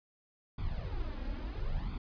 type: noise with flanger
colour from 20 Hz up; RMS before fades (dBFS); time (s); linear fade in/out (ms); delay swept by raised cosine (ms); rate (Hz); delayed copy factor
brown; -36; 0.58-1.98; 5; 0.87 to 3.67; 0.74; +0.75
effects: resampled to 11025 Hz

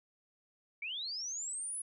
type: linear sweep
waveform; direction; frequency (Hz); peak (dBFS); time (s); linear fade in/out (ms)
sine; up; 2217 to 10450; -37; 0.82-1.82; 5
effects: none

